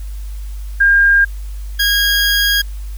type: tone pair in turn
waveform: sine / 20% pulse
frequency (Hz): 1609 / 1636.2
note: G6 / G#6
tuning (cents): +45 / -26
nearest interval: unison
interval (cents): 29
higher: second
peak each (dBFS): -7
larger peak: neither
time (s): 0.8-1.25 / 1.79-2.62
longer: second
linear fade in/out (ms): 10
effects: added 50 Hz sine -23 dBFS peak until 2.97 s + white hiss -45 dBFS RMS until 2.97 s